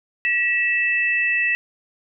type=tone pair together; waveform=sine; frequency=1928.6 / 2637 Hz; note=B6 / E7; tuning=-42 / 0 cents; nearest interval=perfect fourth; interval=542 cents; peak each=-20 dBFS; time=0.25-1.55 s; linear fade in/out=0 ms; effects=none